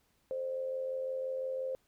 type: tone with amplitude modulation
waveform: sine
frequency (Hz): 523.3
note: C5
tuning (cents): 0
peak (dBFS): -31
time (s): 0.31-1.75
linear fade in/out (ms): 0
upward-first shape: sine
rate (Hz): 85.8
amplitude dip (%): 50
effects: pink hiss -73 dBFS RMS until 1.87 s